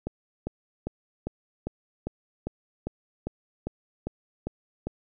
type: click train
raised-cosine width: 2 ms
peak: -17 dBFS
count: 13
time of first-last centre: 0.07-4.87 s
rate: 2.5 Hz
effects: none